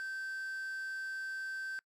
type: tone with quantisation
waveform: triangle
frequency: 1554 Hz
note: G6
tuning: 16 cents flat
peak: -36 dBFS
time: 0-1.79 s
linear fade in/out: 0 ms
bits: 8
effects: noise-tail reverb RT60 0.1 s tail -25 dB re dry + low-pass 7000 Hz 12 dB/octave